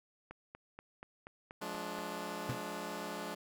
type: click train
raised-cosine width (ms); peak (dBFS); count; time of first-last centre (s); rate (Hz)
0.5; -32; 8; 0.31-1.989; 4.17
type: chord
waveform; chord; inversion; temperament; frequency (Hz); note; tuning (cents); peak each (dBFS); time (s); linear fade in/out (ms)
10% pulse; D diminished; first; just; 176.2 / 211.4 / 293.7; F3 / Ab3 / D4; +16 / +31 / 0; -37 / -35 / -36; 1.61-3.35; 10
type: tone with exponential decay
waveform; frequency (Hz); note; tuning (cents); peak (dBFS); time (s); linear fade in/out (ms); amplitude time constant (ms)
35% pulse; 125.7; B2; +31; -30; 2.49-2.63; 5; 29
effects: none